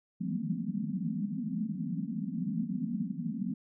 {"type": "band-pass noise", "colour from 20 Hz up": "pink", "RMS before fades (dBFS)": -34, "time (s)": [0.2, 3.54], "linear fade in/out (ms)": 10, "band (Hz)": [160, 260], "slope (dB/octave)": 96, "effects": []}